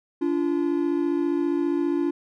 triangle tone pair together, 288.4 / 343.3 Hz, D4 / F4, -31 / -30 cents, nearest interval minor third, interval 301 cents, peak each -22 dBFS, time 0.21-2.11 s, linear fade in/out 10 ms, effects none

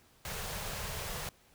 pink band-stop noise, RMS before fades -39 dBFS, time 0.25-1.29 s, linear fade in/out 2 ms, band 200 to 400 Hz, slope 48 dB/octave, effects pink hiss -64 dBFS RMS until 1.54 s

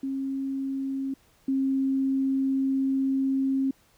sine tone pair in turn, 270.1 / 268.4 Hz, C#4 / C4, -45 / +44 cents, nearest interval unison, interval 11 cents, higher first, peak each -27 / -22 dBFS, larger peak second, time 0.03-1.14 / 1.48-3.71 s, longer second, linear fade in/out 5 ms, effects pink hiss -62 dBFS RMS until 3.97 s

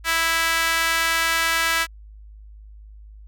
sawtooth tone with high-pass filter, 329.2 Hz, E4, 2 cents flat, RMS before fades -21 dBFS, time 0.04-1.87 s, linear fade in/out 50 ms, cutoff 1600 Hz, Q 1.7, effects added 52 Hz sine -40 dBFS peak until 3.27 s

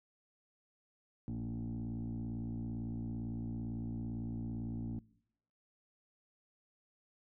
sine tone with frequency modulation, 168.3 Hz, E3, 36 cents sharp, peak -35 dBFS, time 1.28-4.99 s, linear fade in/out 0 ms, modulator 57.8 Hz, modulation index 1.9, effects noise-tail reverb RT60 0.8 s tail -24 dB re dry + tanh soft clip ceiling -35 dBFS

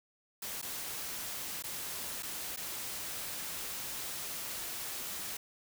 white noise with dropouts, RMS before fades -40 dBFS, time 0.42-5.37 s, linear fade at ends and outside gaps 5 ms, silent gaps 0.616-0.625 / 1.625-1.637 / 2.225-2.23 / 2.563-2.571 s, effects none

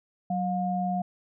sine tone pair together, 186.7 / 713.5 Hz, F#3 / F5, +16 / +37 cents, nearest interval octave + major seventh, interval 2321 cents, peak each -28 dBFS, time 0.3-1.02 s, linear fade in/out 5 ms, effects none

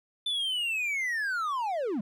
triangle linear sweep, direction down, 3543 to 185 Hz, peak -26 dBFS, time 0.26-2.01 s, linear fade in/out 5 ms, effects none

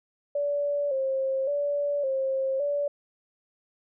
sine tone with vibrato, 554.4 Hz, C#5, in tune, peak -24 dBFS, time 0.35-2.88 s, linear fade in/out 5 ms, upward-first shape square, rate 0.89 Hz, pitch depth 66 cents each way, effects none

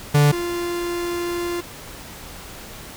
45% pulse tone pair in turn, 146.1 / 347.5 Hz, D3 / F4, -9 / -9 cents, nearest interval octave + minor third, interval 1500 cents, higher second, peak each -12 / -23 dBFS, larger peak first, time 0.14-0.32 / 0.32-1.61 s, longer second, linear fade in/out 10 ms, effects pink hiss -38 dBFS RMS until 2.96 s

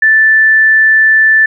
sine tone, 1760 Hz, A6, in tune, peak -4 dBFS, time 0.02-1.46 s, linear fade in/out 5 ms, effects none

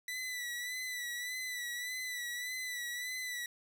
sawtooth tone with vibrato, 1976 Hz, B6, in tune, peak -34 dBFS, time 0.08-3.46 s, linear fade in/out 2 ms, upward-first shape sine, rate 1.7 Hz, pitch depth 45 cents each way, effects none

